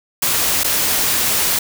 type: noise with dropouts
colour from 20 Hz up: white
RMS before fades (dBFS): -17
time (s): 0.22-1.59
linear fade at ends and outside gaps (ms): 5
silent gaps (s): 0.635-0.643
effects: none